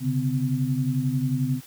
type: tone cluster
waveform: sine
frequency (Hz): 131.9 / 143.1 / 253.8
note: C3 / D3 / B3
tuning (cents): +14 / -45 / +47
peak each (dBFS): -26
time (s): 0-1.61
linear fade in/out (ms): 50
effects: white hiss -48 dBFS RMS until 1.66 s